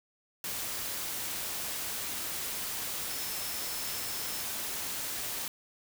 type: tone in noise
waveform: sine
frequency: 5274 Hz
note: E8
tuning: in tune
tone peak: -44 dBFS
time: 3.1-4.44 s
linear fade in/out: 2 ms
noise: white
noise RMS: -36 dBFS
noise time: 0.44-5.48 s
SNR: -11 dB
effects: none